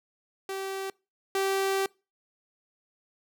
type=tone pair in turn; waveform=sawtooth; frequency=386.8 / 388.3 Hz; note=G4 / G4; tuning=-23 / -16 cents; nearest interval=unison; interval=7 cents; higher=second; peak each=-28 / -21 dBFS; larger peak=second; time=0.49-0.9 / 1.35-1.86 s; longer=second; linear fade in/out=2 ms; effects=noise-tail reverb RT60 0.3 s tail -25 dB re dry